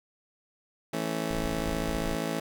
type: chord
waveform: 20% pulse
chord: A major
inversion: second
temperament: just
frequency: 165 / 220 / 275 Hz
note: E3 / A3 / C#4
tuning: +2 / 0 / -14 cents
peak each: -29 dBFS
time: 0.93-2.4 s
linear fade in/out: 5 ms
type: noise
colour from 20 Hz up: brown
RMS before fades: -36 dBFS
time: 1.3-2.16 s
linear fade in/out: 10 ms
effects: none